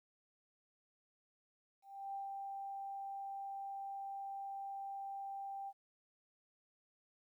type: tone with ADSR envelope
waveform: sine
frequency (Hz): 788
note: G5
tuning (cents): +9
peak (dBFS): -40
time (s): 1.82-5.73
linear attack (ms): 320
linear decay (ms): 140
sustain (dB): -2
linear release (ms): 49
effects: 13-bit